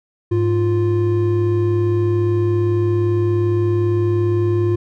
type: tone pair together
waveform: triangle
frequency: 103.89 / 349.2 Hz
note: G#2 / F4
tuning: +1 / 0 cents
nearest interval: octave + major sixth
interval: 2099 cents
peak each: -15 dBFS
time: 0.31-4.76 s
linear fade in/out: 10 ms
effects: none